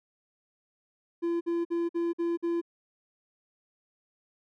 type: tone bursts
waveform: triangle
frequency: 340 Hz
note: F4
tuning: 46 cents flat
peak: -24 dBFS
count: 6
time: 1.22-2.615 s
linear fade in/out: 20 ms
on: 190 ms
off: 51 ms
effects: none